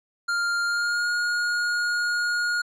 square tone with pitch glide, 1400 to 1433.6 Hz, F6 to F6, +4 to +45 cents, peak -23 dBFS, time 0.28-2.62 s, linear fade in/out 10 ms, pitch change +41 cents, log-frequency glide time 0.66-1.09 s, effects low-pass 7000 Hz 12 dB/octave

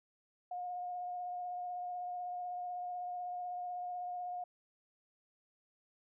sine tone with vibrato, 717 Hz, F5, 45 cents sharp, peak -38 dBFS, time 0.51-4.44 s, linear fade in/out 5 ms, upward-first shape sine, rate 16 Hz, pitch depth 14 cents each way, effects none

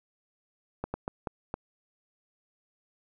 slowing click train, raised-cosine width 1 ms, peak -18 dBFS, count 5, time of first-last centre 0.84-1.541 s, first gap 100 ms, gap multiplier 1.39, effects none

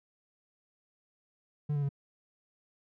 triangle tone with pitch steps, 147.8 / 143.92 / 140.15 Hz, D3 / D3 / C#3, +11 / -35 / +19 cents, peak -26 dBFS, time 1.69-1.891 s, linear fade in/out 10 ms, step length 67 ms, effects none

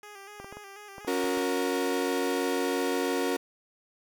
10% pulse tone with vibrato, 404.6 Hz, G#4, 45 cents flat, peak -36 dBFS, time 0.03-1.43 s, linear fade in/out 2 ms, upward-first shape square, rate 4.1 Hz, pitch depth 47 cents each way
clicks, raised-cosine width 1 ms, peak -28 dBFS, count 8, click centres 0.4 / 0.445 / 0.526 / 0.57 / 0.982 / 1.048 / 1.242 / 1.374 s
35% pulse chord, F# major, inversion second, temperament equal with one note detuned, 277.2 / 363.2 / 466.2 Hz, C#4 / F#4 / A#4, 0 / -32 / 0 cents, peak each -29 dBFS, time 1.07-3.37 s, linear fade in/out 10 ms
effects none

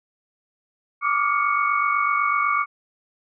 sine tone cluster, 1159 / 1207 / 1406 / 2224 Hz, D6 / D6 / F6 / C#7, -23 / +47 / +11 / +5 cents, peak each -21 / -25 / -28 / -25 dBFS, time 1.01-2.66 s, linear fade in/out 50 ms, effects none

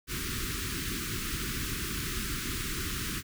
pink band-stop noise, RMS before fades -34 dBFS, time 0.07-3.23 s, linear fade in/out 50 ms, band 390 to 1200 Hz, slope 48 dB/octave, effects none

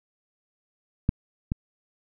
clicks, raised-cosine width 5 ms, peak -8 / -13 dBFS, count 2, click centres 1.091 / 1.519 s, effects none

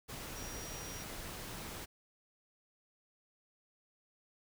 sine tone in noise, 5710 Hz, F8, 37 cents sharp, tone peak -49 dBFS, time 0.35-1.04 s, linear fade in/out 20 ms, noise pink, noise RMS -45 dBFS, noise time 0.08-1.86 s, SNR -7 dB, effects none

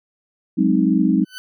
sine chord, Ab dominant seventh, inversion third, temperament equal, 185 / 207.7 / 261.6 / 311.1 Hz, Gb3 / Ab3 / C4 / Eb4, 0 / 0 / 0 / 0 cents, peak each -19 dBFS, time 0.57-1.25 s, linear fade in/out 20 ms
20% pulse tone with exponential growth, 1507 Hz, F#6, 31 cents sharp, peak -23 dBFS, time 1.22-1.38 s, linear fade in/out 0 ms, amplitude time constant 34 ms
effects none

